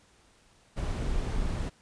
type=noise; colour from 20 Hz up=brown; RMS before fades=-30 dBFS; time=0.76-1.7 s; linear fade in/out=20 ms; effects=pink hiss -62 dBFS RMS until 1.81 s + resampled to 22050 Hz